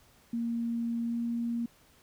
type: tone with pitch glide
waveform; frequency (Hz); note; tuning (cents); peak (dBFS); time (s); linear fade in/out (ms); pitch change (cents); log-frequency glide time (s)
sine; 233.1 to 234.6; A#3 to A#3; 0 to +11; -29; 0.33-1.66; 5; +11; 1.06-1.16
effects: pink hiss -62 dBFS RMS until 2.02 s